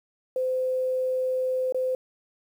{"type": "tone with dropouts", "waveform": "sine", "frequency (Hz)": 514, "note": "C5", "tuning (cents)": -31, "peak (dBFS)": -23, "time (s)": [0.36, 1.95], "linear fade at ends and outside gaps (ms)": 2, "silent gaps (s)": [1.724, 1.745], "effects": ["9-bit"]}